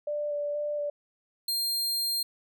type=tone with vibrato; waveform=sine; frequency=587.3 Hz; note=D5; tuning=in tune; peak=-28 dBFS; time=0.07-0.9 s; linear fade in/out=5 ms; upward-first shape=square; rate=2.1 Hz; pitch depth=11 cents each way
type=tone; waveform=sawtooth; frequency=4200 Hz; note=C8; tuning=6 cents sharp; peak=-24 dBFS; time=1.48-2.23 s; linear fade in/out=5 ms
effects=none